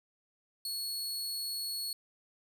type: tone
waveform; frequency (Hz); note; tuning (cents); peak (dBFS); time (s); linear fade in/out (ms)
sawtooth; 4363; C#8; -28; -32; 0.65-1.93; 2
effects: none